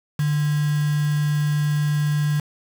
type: tone with quantisation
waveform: sine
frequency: 148.6 Hz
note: D3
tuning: 21 cents sharp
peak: -18 dBFS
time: 0.19-2.4 s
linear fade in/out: 5 ms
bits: 5
effects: none